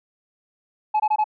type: tone bursts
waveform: sine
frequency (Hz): 854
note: G#5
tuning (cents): +48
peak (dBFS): -14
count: 4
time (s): 0.94-1.242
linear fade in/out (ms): 10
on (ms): 59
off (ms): 22
effects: tanh soft clip ceiling -15 dBFS